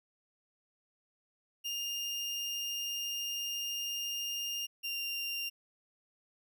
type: tone pair in turn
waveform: 30% pulse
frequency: 2814 / 2785 Hz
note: F7 / F7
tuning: +12 / -5 cents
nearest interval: unison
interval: 17 cents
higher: first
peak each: -32 / -32 dBFS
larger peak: neither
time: 1.64-4.67 / 4.83-5.5 s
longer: first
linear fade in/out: 20 ms
effects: none

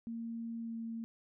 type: tone with pitch glide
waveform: sine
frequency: 230 to 227.9 Hz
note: A#3 to A#3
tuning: -23 to -39 cents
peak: -38 dBFS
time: 0.07-1.04 s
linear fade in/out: 0 ms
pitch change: -16 cents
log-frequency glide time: 0.6-0.76 s
effects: none

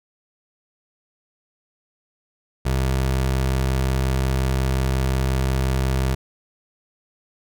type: tone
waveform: 25% pulse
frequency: 65.6 Hz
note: C2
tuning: 5 cents sharp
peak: -15 dBFS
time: 2.65-6.15 s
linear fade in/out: 10 ms
effects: none

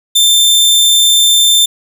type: tone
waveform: sawtooth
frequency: 3571 Hz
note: A7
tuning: 25 cents sharp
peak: -3 dBFS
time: 0.15-1.66 s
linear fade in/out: 10 ms
effects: none

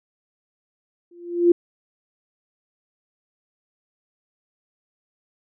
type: tone with exponential growth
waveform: sine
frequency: 346.8 Hz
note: F4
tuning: 12 cents flat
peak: -8 dBFS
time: 1.11-1.52 s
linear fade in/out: 5 ms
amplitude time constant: 87 ms
effects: none

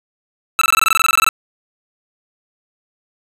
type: tone bursts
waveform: 25% pulse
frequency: 1318.5 Hz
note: E6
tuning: in tune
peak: -6 dBFS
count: 16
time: 0.59-1.289 s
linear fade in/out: 0 ms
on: 24 ms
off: 21 ms
effects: resampled to 32000 Hz + 8-bit

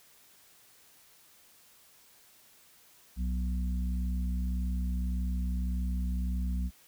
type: harmonic tone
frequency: 61.74 Hz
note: B1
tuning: in tune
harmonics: 1 / 3 / 4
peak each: -29 / -37 / -45 dBFS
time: 3.16-6.71 s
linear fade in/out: 50 ms
effects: white hiss -60 dBFS RMS until 6.87 s

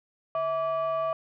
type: tone pair together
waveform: sine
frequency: 649.6 / 1156 Hz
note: E5 / D6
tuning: -26 / -28 cents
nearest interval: minor seventh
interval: 998 cents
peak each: -25 / -28 dBFS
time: 0.35-1.13 s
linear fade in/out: 2 ms
effects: tanh soft clip ceiling -22 dBFS

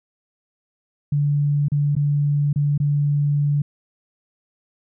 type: tone with dropouts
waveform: sine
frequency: 145 Hz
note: D3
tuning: 22 cents flat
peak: -16 dBFS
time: 1.12-3.62 s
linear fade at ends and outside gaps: 5 ms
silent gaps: 1.684-1.718 / 1.953-1.964 / 2.53-2.559 / 2.778-2.8 s
effects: none

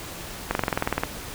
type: slowing click train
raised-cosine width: 0.5 ms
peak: -7 dBFS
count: 12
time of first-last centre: 0.51-1.035 s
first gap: 41 ms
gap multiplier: 1.03
effects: pink hiss -37 dBFS RMS until 1.34 s

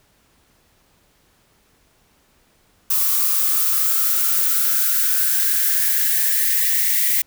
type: noise with high-pass filter sweep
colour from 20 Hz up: violet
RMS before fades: -18 dBFS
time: 2.9-7.22 s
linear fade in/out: 5 ms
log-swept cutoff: 1100 to 2000 Hz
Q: 8.4
effects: pink hiss -59 dBFS RMS until 7.26 s

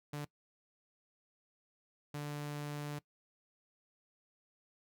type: tone bursts at uneven times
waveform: sawtooth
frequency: 146.83 Hz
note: D3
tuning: in tune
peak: -35 dBFS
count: 2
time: 0.13-0.25 / 2.14-2.99 s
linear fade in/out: 5 ms
effects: noise-tail reverb RT60 0.1 s tail -21 dB re dry

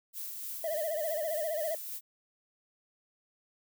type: noise with tremolo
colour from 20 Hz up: violet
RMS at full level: -39 dBFS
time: 0.13-2.01 s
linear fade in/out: 50 ms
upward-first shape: sine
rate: 3.4 Hz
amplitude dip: 30%
type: tone with vibrato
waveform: triangle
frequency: 629 Hz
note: D#5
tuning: 19 cents sharp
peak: -29 dBFS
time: 0.64-1.75 s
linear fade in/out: 2 ms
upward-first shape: sine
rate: 15 Hz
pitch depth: 110 cents each way
effects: none

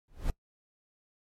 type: noise with exponential growth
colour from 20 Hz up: brown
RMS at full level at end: -25 dBFS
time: 0.08-0.3 s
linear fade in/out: 1 ms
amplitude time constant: 46 ms
effects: noise-tail reverb RT60 0.1 s tail -23 dB re dry + MP3 64 kbps

